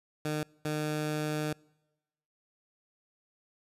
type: tone bursts at uneven times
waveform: 15% pulse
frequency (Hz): 152.2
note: D#3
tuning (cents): -38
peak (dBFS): -24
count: 2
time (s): 0.25-0.43 / 0.65-1.53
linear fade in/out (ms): 2
effects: noise-tail reverb RT60 1.0 s tail -26 dB re dry + resampled to 32000 Hz